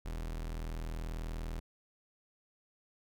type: tone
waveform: 40% pulse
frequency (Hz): 40.51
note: E1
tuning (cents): -29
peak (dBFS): -36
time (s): 0.05-1.6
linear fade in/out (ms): 10
effects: none